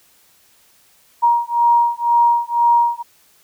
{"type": "beating tone pair", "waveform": "sine", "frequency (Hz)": [944, 946], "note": ["A#5", "A#5"], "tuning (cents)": [22, 25], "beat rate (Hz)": 2, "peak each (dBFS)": -15, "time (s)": [1.22, 3.03], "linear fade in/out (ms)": 20, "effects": ["white hiss -54 dBFS RMS until 3.43 s"]}